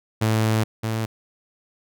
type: tone pair in turn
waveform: sawtooth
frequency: 110 / 111.34 Hz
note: A2 / A2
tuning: 0 / +21 cents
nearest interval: unison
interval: 21 cents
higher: second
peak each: -14 / -19 dBFS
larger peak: first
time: 0.21-0.64 / 0.83-1.06 s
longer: first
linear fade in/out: 10 ms
effects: none